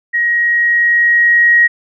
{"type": "tone with level ramp", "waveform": "sine", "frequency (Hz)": 1891, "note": "A#6", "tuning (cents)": 24, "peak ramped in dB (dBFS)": [-11, -5], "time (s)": [0.13, 1.68], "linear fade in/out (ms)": 20, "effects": []}